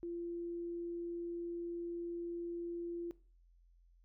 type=tone; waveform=sine; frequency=342.9 Hz; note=F4; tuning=32 cents flat; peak=-39 dBFS; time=0.03-3.11 s; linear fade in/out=0 ms; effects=noise-tail reverb RT60 0.4 s tail -19 dB re dry + added 43 Hz sine -63 dBFS peak until 4.04 s